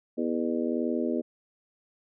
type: harmonic tone with a mistuned harmonic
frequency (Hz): 81.8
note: E2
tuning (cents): -13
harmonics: 3 / 4 / 5 / 6 / 7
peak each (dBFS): -29 / -31 / -33 / -35 / -36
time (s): 0.17-1.22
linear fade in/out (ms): 20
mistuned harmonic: 7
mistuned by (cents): +87
effects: none